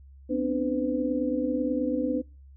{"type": "tone cluster", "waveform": "sine", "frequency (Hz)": [249.3, 267.5, 297.7, 505], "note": ["B3", "C4", "D4", "B4"], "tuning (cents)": [16, 38, 24, 39], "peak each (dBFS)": [-30, -32, -28, -30], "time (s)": [0.29, 2.22], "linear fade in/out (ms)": 20, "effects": ["noise-tail reverb RT60 0.3 s tail -25 dB re dry", "added 68 Hz sine -47 dBFS peak until 2.56 s"]}